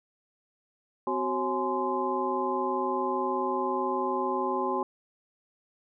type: tone cluster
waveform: sine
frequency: 256.5 / 374.7 / 542 / 842 / 1037 Hz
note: C4 / F#4 / C#5 / G#5 / C6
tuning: -34 / +22 / -39 / +24 / -16 cents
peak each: -35 / -31 / -35 / -32 / -31 dBFS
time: 1.07-4.83 s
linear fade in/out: 2 ms
effects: none